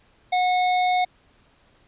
square tone, 729 Hz, F#5, 26 cents flat, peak -19 dBFS, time 0.32-1.05 s, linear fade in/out 10 ms, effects pink hiss -59 dBFS RMS until 1.87 s + resampled to 8000 Hz

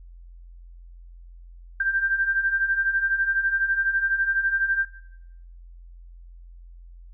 sine beating tone pair, 1568 / 1580 Hz, G6 / G6, 0 / +13 cents, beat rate 12 Hz, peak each -27 / -22 dBFS, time 1.8-4.85 s, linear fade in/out 5 ms, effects noise-tail reverb RT60 0.8 s tail -18 dB re dry + added 43 Hz sine -42 dBFS peak until 7.13 s

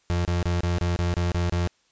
35% pulse tone bursts, 87.2 Hz, F2, 2 cents flat, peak -20 dBFS, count 9, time 0.1-1.674 s, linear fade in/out 0 ms, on 150 ms, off 28 ms, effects white hiss -65 dBFS RMS until 1.91 s + resampled to 16000 Hz

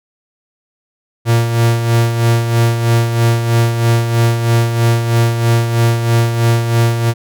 45% pulse tone with tremolo, 116.54 Hz, A#2, in tune, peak -8 dBFS, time 1.25-7.14 s, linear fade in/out 50 ms, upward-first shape sine, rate 3.1 Hz, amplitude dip 55%, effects none

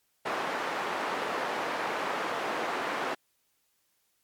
white band-pass noise, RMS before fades -32 dBFS, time 0.25-3.15 s, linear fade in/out 10 ms, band 340 to 1300 Hz, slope 12 dB/octave, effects white hiss -73 dBFS RMS until 4.23 s + MP3 96 kbps

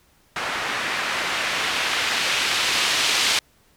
blue noise with low-pass filter sweep, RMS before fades -23 dBFS, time 0.36-3.39 s, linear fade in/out 2 ms, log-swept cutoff 1600 to 3800 Hz, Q 0.94, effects pink hiss -59 dBFS RMS until 3.76 s

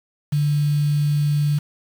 sine tone with quantisation, 146.83 Hz, D3, in tune, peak -16 dBFS, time 0.32-1.59 s, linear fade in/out 10 ms, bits 6, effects none

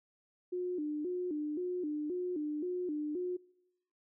sine tone with vibrato, 328.6 Hz, E4, 5 cents flat, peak -33 dBFS, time 0.52-3.37 s, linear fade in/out 10 ms, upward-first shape square, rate 1.9 Hz, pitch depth 160 cents each way, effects noise-tail reverb RT60 0.9 s tail -25 dB re dry

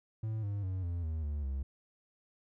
triangle tone with pitch steps, 109.9 / 101.36 / 93.49 / 86.23 / 79.53 / 73.35 / 67.65 Hz, A2 / G#2 / F#2 / F2 / D#2 / D2 / C#2, -2 / -42 / +18 / -21 / +38 / -2 / -42 cents, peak -31 dBFS, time 0.23-1.63 s, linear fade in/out 5 ms, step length 200 ms, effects none

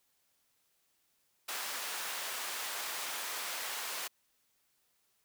pink high-pass noise, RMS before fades -39 dBFS, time 1.48-4.08 s, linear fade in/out 10 ms, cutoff 890 Hz, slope 12 dB/octave, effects white hiss -75 dBFS RMS until 5.24 s

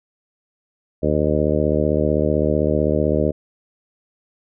harmonic tone, 75.7 Hz, D#2, 47 cents flat, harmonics 1 / 2 / 3 / 4 / 5 / 6 / 7 / 8, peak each -24 / -24 / -24 / -24 / -24 / -24 / -24 / -24 dBFS, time 1.02-3.32 s, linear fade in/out 20 ms, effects none

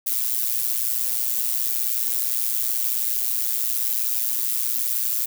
violet noise with amplitude modulation, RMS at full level -20 dBFS, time 0.06-5.26 s, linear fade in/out 10 ms, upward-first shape sine, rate 119 Hz, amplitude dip 80%, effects none

